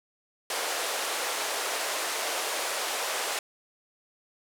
pink band-pass noise, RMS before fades -31 dBFS, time 0.5-3.39 s, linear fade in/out 2 ms, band 460 to 12000 Hz, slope 24 dB/octave, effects none

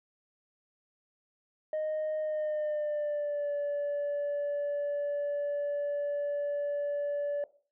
sine tone with pitch glide, 619 to 577.5 Hz, D#5 to D5, -9 to -29 cents, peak -27 dBFS, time 1.73-7.44 s, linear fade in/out 2 ms, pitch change -120 cents, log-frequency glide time 2.2-3.52 s, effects noise-tail reverb RT60 0.4 s tail -17 dB re dry + tanh soft clip ceiling -28 dBFS

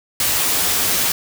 white noise with comb filter, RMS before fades -18 dBFS, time 0.2-1.12 s, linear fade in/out 2 ms, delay 11 ms, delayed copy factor +0.5, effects none

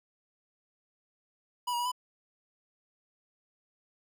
square tone with pitch steps, 981 / 955 / 970 / 999 Hz, B5 / A#5 / B5 / B5, -12 / +42 / -31 / +20 cents, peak -30 dBFS, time 1.67-1.918 s, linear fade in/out 10 ms, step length 62 ms, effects none

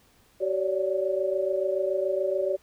sine tone cluster, 380.2 / 558 / 585 Hz, F#4 / C#5 / D5, +47 / +11 / -7 cents, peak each -28 dBFS, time 0.4-2.57 s, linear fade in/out 20 ms, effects pink hiss -61 dBFS RMS until 2.62 s

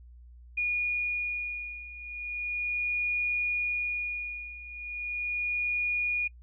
sine beating tone pair, 2443 / 2443.37 Hz, D#7 / D#7, -32 / -32 cents, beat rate 0.37 Hz, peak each -30 / -33 dBFS, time 0.57-6.28 s, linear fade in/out 10 ms, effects noise-tail reverb RT60 0.1 s tail -25 dB re dry + added 60 Hz sine -48 dBFS peak until 6.42 s

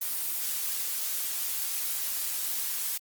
blue noise, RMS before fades -31 dBFS, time 0.01-2.98 s, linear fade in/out 10 ms, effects Opus 24 kbps

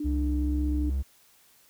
sine tone with pitch glide, 297.7 to 299.8 Hz, D4 to D4, +24 to +36 cents, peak -29 dBFS, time 0-0.9 s, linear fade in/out 5 ms, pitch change +12 cents, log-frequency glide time 0.17-0.65 s
triangle tone with vibrato, 66.9 Hz, C2, 39 cents sharp, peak -23 dBFS, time 0.04-1.03 s, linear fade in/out 20 ms, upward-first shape square, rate 2.3 Hz, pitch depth 13 cents each way
effects white hiss -60 dBFS RMS until 1.69 s

